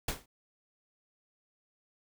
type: noise with exponential decay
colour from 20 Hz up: pink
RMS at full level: -29 dBFS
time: 0.08-0.26 s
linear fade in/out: 5 ms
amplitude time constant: 39 ms
effects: none